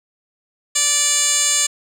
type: tone with band-pass filter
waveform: 10% pulse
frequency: 583 Hz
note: D5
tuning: 13 cents flat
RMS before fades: -17 dBFS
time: 0.75-1.67 s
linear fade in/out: 10 ms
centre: 6600 Hz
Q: 6.2
effects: none